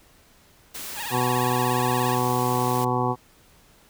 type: noise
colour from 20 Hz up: white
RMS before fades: -35 dBFS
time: 0.74-2.85 s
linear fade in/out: 10 ms
type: tone with vibrato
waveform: 15% pulse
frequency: 880 Hz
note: A5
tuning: in tune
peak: -25 dBFS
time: 0.94-2.19 s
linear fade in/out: 50 ms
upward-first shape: sine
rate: 17 Hz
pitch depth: 140 cents each way
type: harmonic tone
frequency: 124.1 Hz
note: B2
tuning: 9 cents sharp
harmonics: 1 / 2 / 3 / 4 / 6 / 7 / 8 / 9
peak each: -27 / -29 / -29 / -31 / -29 / -28 / -30 / -30 dBFS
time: 1.1-3.16 s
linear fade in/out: 50 ms
effects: pink hiss -56 dBFS RMS until 3.89 s